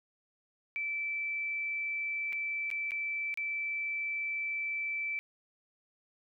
sine tone with dropouts, 2323 Hz, D7, 20 cents flat, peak -32 dBFS, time 0.76-5.19 s, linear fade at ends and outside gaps 0 ms, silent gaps 2.325-2.33 / 2.703-2.713 / 2.908-2.918 / 3.341-3.374 s, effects none

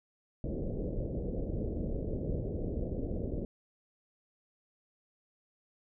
pink low-pass noise, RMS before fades -35 dBFS, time 0.44-3.45 s, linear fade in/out 2 ms, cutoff 570 Hz, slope 48 dB/octave, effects none

